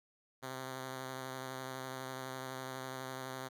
5% pulse tone with vibrato, 130.81 Hz, C3, in tune, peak -30 dBFS, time 0.42-3.49 s, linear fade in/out 20 ms, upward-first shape sine, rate 12 Hz, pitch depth 18 cents each way, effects none

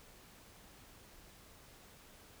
silence, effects pink hiss -59 dBFS RMS until 2.4 s

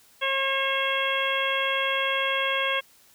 harmonic tone with a mistuned harmonic, 540 Hz, C#5, 45 cents flat, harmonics 1 / 2 / 3 / 4 / 5 / 6, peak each -30 / -30 / -30 / -30 / -30 / -30 dBFS, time 0.21-2.81 s, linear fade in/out 20 ms, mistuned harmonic 6, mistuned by +26 cents, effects white hiss -57 dBFS RMS until 3.14 s

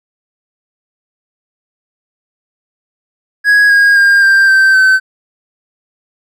triangle tone with pitch steps, 1661.2 / 1634.5 / 1608.3 / 1582.5 / 1557.1 / 1532.2 Hz, G#6 / G#6 / G6 / G6 / G6 / G6, 0 / -28 / +44 / +16 / -12 / -40 cents, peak -3 dBFS, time 3.44-5 s, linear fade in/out 50 ms, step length 260 ms, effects none

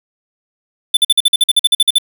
square tone bursts, 3520 Hz, A7, in tune, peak -7 dBFS, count 14, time 0.94-1.984 s, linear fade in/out 5 ms, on 30 ms, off 48 ms, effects 7-bit

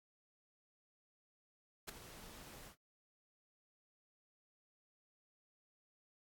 pink noise with ADSR envelope, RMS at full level -41 dBFS, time 1.87-2.76 s, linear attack 21 ms, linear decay 7 ms, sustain -14 dB, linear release 90 ms, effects AAC 64 kbps

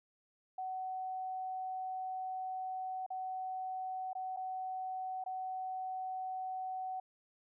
sine tone with dropouts, 750 Hz, F#5, 23 cents sharp, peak -37 dBFS, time 0.58-7 s, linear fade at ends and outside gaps 5 ms, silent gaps 3.064-3.103 / 4.132-4.151 / 4.364-4.37 / 5.24-5.261 s, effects none

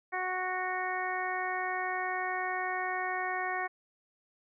harmonic tone, 368.8 Hz, F#4, 6 cents flat, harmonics 1 / 2 / 3 / 4 / 5 / 6, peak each -41 / -35 / -38 / -41 / -36 / -41 dBFS, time 0.12-3.68 s, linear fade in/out 20 ms, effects none

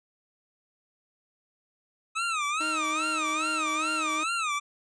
25% pulse tone with vibrato, 1268 Hz, D#6, 32 cents sharp, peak -23 dBFS, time 2.15-4.6 s, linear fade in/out 20 ms, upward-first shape sine, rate 2.4 Hz, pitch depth 160 cents each way
sawtooth tone, 312 Hz, D#4, 5 cents sharp, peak -30 dBFS, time 2.6-4.24 s, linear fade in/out 10 ms
effects resampled to 22050 Hz

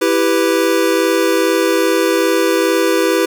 square chord, E minor, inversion none, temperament equal, 329.6 / 392 / 493.9 Hz, E4 / G4 / B4, 0 / 0 / 0 cents, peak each -17 dBFS, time 0.01-3.26 s, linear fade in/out 10 ms, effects none

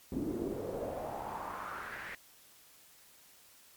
brown noise with band-pass filter sweep, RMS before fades -39 dBFS, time 0.12-2.15 s, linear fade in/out 2 ms, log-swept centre 270 to 2000 Hz, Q 3.6, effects white hiss -60 dBFS RMS until 3.76 s + MP3 96 kbps

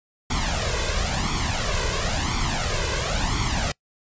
pink noise with flanger, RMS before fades -24 dBFS, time 0.3-3.72 s, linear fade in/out 5 ms, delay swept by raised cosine 0.89 to 1.99 ms, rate 0.97 Hz, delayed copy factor +0.75, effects noise-tail reverb RT60 0.1 s tail -25 dB re dry + resampled to 16000 Hz

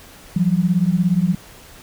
sine beating tone pair, 170 / 187 Hz, F3 / F#3, -46 / +19 cents, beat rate 17 Hz, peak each -17 dBFS, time 0.36-1.35 s, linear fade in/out 5 ms, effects pink hiss -43 dBFS RMS until 1.82 s

